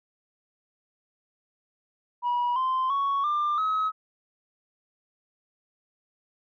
sine tone with pitch steps, 969 / 1038.5 / 1113.1 / 1193 / 1278.6 Hz, B5 / C6 / C#6 / D6 / D#6, -33 / -13 / +7 / +27 / +47 cents, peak -21 dBFS, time 2.22-3.92 s, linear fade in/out 50 ms, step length 340 ms, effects tanh soft clip ceiling -21 dBFS

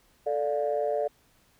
sine chord, D minor, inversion second, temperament just, 440.5 / 587.3 / 704.8 Hz, A4 / D5 / F5, +2 / 0 / +16 cents, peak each -29 / -27 / -31 dBFS, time 0.26-1.08 s, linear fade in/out 10 ms, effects tanh soft clip ceiling -17 dBFS + pink hiss -64 dBFS RMS until 1.59 s

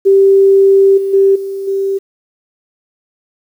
sine tone with level steps, 390.9 Hz, G4, 5 cents flat, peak -4 / -13 / -5 / -18 / -12 dBFS, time 0.05-1.99 s, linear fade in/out 20 ms, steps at 0.97 / 1.13 / 1.35 / 1.67 s, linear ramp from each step 10 ms, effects 7-bit

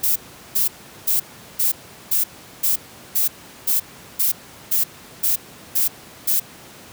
violet noise bursts, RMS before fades -18 dBFS, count 13, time 0.03-6.4 s, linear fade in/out 10 ms, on 130 ms, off 390 ms, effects pink hiss -42 dBFS RMS until 6.92 s + high-pass 100 Hz 12 dB/octave

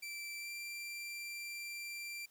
sawtooth tone with pitch glide, 2337 to 2360 Hz, D7 to D7, -9 to +8 cents, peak -39 dBFS, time 0.02-2.26 s, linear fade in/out 10 ms, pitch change +17 cents, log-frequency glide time 0.38-0.5 s, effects white hiss -69 dBFS RMS until 2.3 s

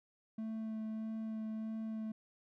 triangle tone with vibrato, 220 Hz, A3, in tune, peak -36 dBFS, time 0.38-2.12 s, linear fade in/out 5 ms, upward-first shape sine, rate 1.6 Hz, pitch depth 11 cents each way, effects none

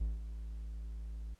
triangle tone with ADSR envelope, 54.5 Hz, A1, 16 cents flat, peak -28 dBFS, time 0-1.35 s, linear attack 14 ms, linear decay 170 ms, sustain -10 dB, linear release 14 ms, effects pink hiss -70 dBFS RMS until 1.39 s + low-pass 11000 Hz 12 dB/octave

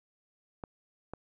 clicks, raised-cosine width 1 ms, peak -25 dBFS, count 2, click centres 0.638 / 1.136 s, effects none

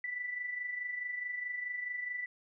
sine tone with amplitude modulation, 1975.5 Hz, B6, in tune, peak -33 dBFS, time 0.04-2.26 s, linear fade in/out 2 ms, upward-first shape sine, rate 24.7 Hz, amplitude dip 55%, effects none

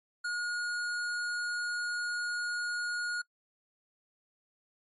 sine tone with tanh clipping, 1439 Hz, F#6, 49 cents flat, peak -33 dBFS, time 0.24-3.22 s, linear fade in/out 10 ms, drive 15 dB, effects noise-tail reverb RT60 0.1 s tail -24 dB re dry + MP3 48 kbps

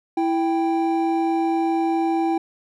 triangle tone pair together, 330.5 / 786 Hz, E4 / G5, +5 / +4 cents, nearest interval octave + minor third, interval 1499 cents, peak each -18 / -21 dBFS, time 0.17-2.38 s, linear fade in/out 5 ms, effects none

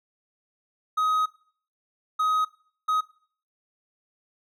triangle tone bursts at uneven times, 1260 Hz, D#6, 21 cents sharp, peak -19 dBFS, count 3, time 0.97-1.26 / 2.19-2.45 / 2.88-3.01 s, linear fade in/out 10 ms, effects noise-tail reverb RT60 0.5 s tail -19 dB re dry

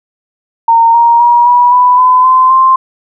sine tone with pitch steps, 919 / 936.7 / 954.7 / 973.1 / 991.8 / 1010.9 / 1030.4 / 1050.2 Hz, A#5 / A#5 / A#5 / B5 / B5 / B5 / C6 / C6, -25 / +8 / +41 / -26 / +7 / +40 / -27 / +6 cents, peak -3 dBFS, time 0.68-2.76 s, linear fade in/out 5 ms, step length 260 ms, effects none

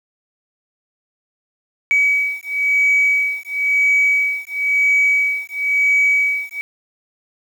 sine beating tone pair, 2273 / 2273.98 Hz, C#7 / C#7, +43 / +44 cents, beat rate 0.98 Hz, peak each -16 dBFS, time 1.91-6.61 s, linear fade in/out 0 ms, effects tanh soft clip ceiling -7 dBFS + 7-bit

